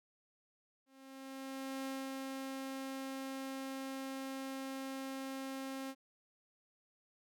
sawtooth tone with ADSR envelope, 267.8 Hz, C4, 40 cents sharp, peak -35 dBFS, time 0.86-5.95 s, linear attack 1000 ms, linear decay 230 ms, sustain -2 dB, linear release 55 ms, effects none

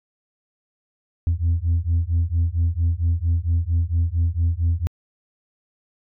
sine beating tone pair, 82.2 / 86.6 Hz, E2 / F2, -4 / -14 cents, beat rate 4.4 Hz, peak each -19 dBFS, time 1.27-4.87 s, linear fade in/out 0 ms, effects tanh soft clip ceiling -14 dBFS

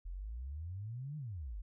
sine exponential two-way sweep, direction up then down, 40.77 to 155.56 to 43.06 Hz, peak -40 dBFS, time 0.05-1.62 s, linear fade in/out 10 ms, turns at 1.17 s, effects none

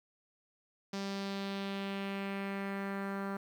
sawtooth tone with low-pass filter sweep, 196.9 Hz, G3, 8 cents sharp, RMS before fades -38 dBFS, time 0.93-3.37 s, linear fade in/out 5 ms, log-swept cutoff 5300 to 1400 Hz, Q 2.2, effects 10-bit

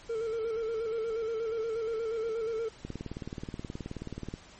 triangle tone with vibrato, 450.3 Hz, A4, 40 cents sharp, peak -28 dBFS, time 0.09-2.69 s, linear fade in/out 10 ms, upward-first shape square, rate 8.4 Hz, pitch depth 41 cents each way
click train, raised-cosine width 3 ms, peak -24 dBFS, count 29, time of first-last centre 2.85-4.339 s, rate 18.8 Hz
effects pink hiss -53 dBFS RMS until 4.59 s + MP3 32 kbps

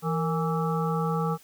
harmonic tone with a mistuned harmonic, 164.81 Hz, E3, in tune, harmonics 1 / 3 / 5 / 7 / 8, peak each -26 / -31 / -33 / -34 / -35 dBFS, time 0.02-1.38 s, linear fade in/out 50 ms, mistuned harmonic 3, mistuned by -110 cents, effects white hiss -55 dBFS RMS until 1.43 s

